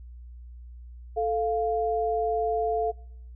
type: tone pair together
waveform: sine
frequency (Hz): 439.7 / 698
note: A4 / F5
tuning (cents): -1 / -1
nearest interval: minor sixth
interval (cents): 800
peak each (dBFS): -26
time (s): 1.16-2.92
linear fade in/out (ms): 20
effects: noise-tail reverb RT60 0.7 s tail -23 dB re dry + added 60 Hz sine -41 dBFS peak until 3.35 s